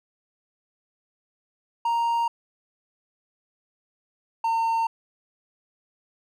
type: tone pair in turn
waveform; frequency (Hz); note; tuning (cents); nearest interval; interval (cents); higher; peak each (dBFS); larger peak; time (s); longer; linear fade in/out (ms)
triangle; 932.3 / 910; A#5 / A#5; 0 / -42; unison; 42; first; -19; neither; 1.85-2.28 / 4.44-4.87; neither; 5
effects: none